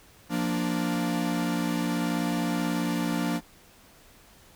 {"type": "chord", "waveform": "45% pulse", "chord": "Bb major", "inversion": "second", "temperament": "equal", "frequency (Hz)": [174.61, 233.1, 293.7], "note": ["F3", "Bb3", "D4"], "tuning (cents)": [0, 0, 0], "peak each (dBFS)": -30, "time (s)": [0.29, 3.41], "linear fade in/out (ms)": 50, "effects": ["pink hiss -55 dBFS RMS until 4.55 s"]}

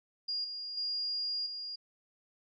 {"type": "tone with level steps", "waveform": "sine", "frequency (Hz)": 4835, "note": "D8", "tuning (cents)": 50, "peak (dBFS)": [-32, -38, -32, -38], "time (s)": [0.28, 1.76], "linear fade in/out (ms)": 10, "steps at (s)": [0.44, 0.77, 1.46], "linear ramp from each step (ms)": 5, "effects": []}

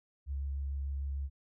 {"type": "tone with vibrato", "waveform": "sine", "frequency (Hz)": 69.3, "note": "C#2", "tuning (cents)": 0, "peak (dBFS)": -33, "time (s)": [0.26, 1.3], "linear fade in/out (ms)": 50, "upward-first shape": "sine", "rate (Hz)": 6.7, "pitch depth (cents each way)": 12, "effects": []}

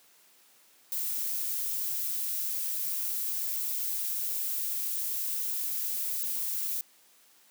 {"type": "noise", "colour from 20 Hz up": "violet", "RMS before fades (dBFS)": -32, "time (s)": [0.92, 6.81], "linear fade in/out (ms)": 0, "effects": ["white hiss -61 dBFS RMS until 7.5 s", "high-pass 200 Hz 12 dB/octave"]}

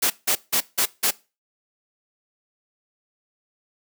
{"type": "noise bursts", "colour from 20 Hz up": "white", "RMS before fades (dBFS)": -20, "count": 5, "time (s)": [0.02, 1.11], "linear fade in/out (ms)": 10, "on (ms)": 82, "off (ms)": 170, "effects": ["noise-tail reverb RT60 0.3 s tail -21 dB re dry", "high-pass 200 Hz 12 dB/octave"]}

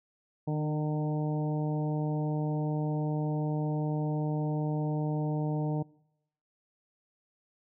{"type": "harmonic tone with a mistuned harmonic", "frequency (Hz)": 152.1, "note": "D#3", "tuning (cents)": -39, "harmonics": [1, 2, 3, 4, 5, 6], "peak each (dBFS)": [-29, -35, -39, -41, -43, -45], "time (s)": [0.47, 5.83], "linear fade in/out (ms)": 10, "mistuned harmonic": 2, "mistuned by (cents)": -15, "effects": ["noise-tail reverb RT60 0.8 s tail -24 dB re dry"]}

